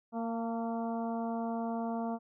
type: harmonic tone with a mistuned harmonic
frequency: 230 Hz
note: A#3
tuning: 23 cents flat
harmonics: 1 / 2 / 3 / 4 / 5 / 6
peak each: -34 / -42 / -38 / -43 / -48 / -54 dBFS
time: 0.12-2.19 s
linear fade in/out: 50 ms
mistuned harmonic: 4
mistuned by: -29 cents
effects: none